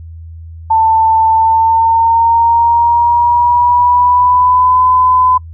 sine tone with pitch glide, 890 to 1010.6 Hz, A5 to B5, +20 to +40 cents, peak -6 dBFS, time 0.7-5.38 s, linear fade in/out 10 ms, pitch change +220 cents, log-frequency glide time 1.33-4.81 s, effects noise-tail reverb RT60 0.1 s tail -26 dB re dry + added 82 Hz sine -27 dBFS peak until 5.53 s

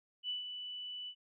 sine tone with ADSR envelope, 2975 Hz, F#7, 9 cents sharp, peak -34 dBFS, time 0.23-1.15 s, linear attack 60 ms, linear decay 140 ms, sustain -7 dB, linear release 69 ms, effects none

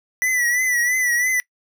square tone with vibrato, 1969 Hz, B6, 6 cents flat, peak -18 dBFS, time 0.22-1.4 s, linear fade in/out 0 ms, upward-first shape triangle, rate 3 Hz, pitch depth 76 cents each way, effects noise-tail reverb RT60 0.1 s tail -22 dB re dry

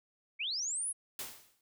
sine linear sweep, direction up, 2136 to 10870 Hz, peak -33 dBFS, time 0.39-0.93 s, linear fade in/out 20 ms
white noise with exponential decay, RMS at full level -38 dBFS, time 1.19-1.61 s, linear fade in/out 2 ms, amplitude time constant 90 ms
effects none

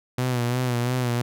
sawtooth tone with vibrato, 123.47 Hz, B2, in tune, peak -18 dBFS, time 0.18-1.22 s, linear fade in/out 5 ms, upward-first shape sine, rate 2.9 Hz, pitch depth 57 cents each way, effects none

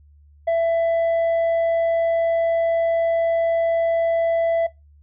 sine tone with tanh clipping, 666 Hz, E5, 18 cents sharp, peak -17 dBFS, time 0.47-4.67 s, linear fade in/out 10 ms, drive 3 dB, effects noise-tail reverb RT60 0.2 s tail -20 dB re dry + added 73 Hz sine -48 dBFS peak until 5.02 s

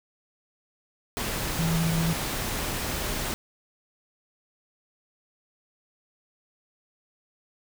sine tone in noise, 164.5 Hz, E3, 3 cents flat, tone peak -23 dBFS, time 1.59-2.13 s, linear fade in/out 0 ms, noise pink, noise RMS -30 dBFS, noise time 1.17-3.34 s, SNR +4 dB, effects none

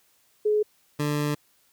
sine / 20% pulse tone pair in turn, 422.8 / 147.68 Hz, G#4 / D3, +31 / +10 cents, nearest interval octave + tritone, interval 1821 cents, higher first, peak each -19 dBFS, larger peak neither, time 0.45-0.63 / 0.99-1.35 s, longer second, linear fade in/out 10 ms, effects white hiss -64 dBFS RMS until 1.72 s

